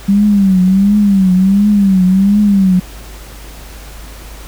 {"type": "tone with vibrato", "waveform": "sine", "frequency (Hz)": 195.5, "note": "G3", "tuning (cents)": -4, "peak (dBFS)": -6, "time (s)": [0.08, 2.8], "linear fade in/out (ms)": 10, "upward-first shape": "triangle", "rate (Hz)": 1.4, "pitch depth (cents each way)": 130, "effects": ["added 51 Hz sine -30 dBFS peak until 4.47 s", "pink hiss -35 dBFS RMS until 4.47 s"]}